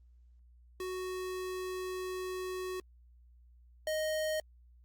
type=tone pair in turn; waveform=square; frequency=370 / 622.3 Hz; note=F#4 / D#5; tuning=0 / 0 cents; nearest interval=major sixth; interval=900 cents; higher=second; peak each=-37 / -32 dBFS; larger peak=second; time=0.8-2.8 / 3.87-4.4 s; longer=first; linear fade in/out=2 ms; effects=added 60 Hz sine -57 dBFS peak until 4.84 s + Opus 32 kbps